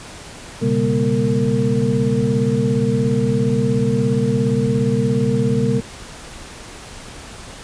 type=tone cluster; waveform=sine; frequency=121.8 / 138.9 / 200.8 / 238.4 / 458.2 Hz; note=B2 / C#3 / G3 / A#3 / A#4; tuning=-24 / +4 / +42 / +39 / -30 cents; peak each=-21 dBFS; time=0.61-5.81 s; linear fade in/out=20 ms; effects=pink hiss -36 dBFS RMS until 7.63 s + resampled to 22050 Hz